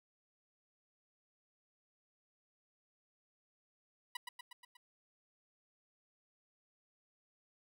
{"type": "tone with echo", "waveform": "15% pulse", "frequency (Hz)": 979, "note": "B5", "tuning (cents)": -15, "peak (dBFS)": -32, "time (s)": [4.15, 4.17], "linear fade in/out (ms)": 5, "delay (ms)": 120, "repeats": 5, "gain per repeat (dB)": -4, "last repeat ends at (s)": 4.77, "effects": []}